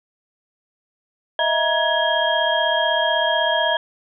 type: tone cluster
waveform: sine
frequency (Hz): 629 / 665 / 948 / 1671 / 3232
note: D#5 / E5 / A#5 / G#6 / G#7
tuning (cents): +19 / +15 / +29 / +10 / -48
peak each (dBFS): -23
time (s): 1.39-3.77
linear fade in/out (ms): 2
effects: none